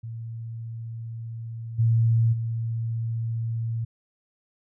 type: tone with level steps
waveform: sine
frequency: 114.4 Hz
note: A#2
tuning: 32 cents flat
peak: -32 / -17 / -25 dBFS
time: 0.03-3.85 s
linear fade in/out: 10 ms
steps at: 1.78 / 2.32 s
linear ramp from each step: 20 ms
effects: none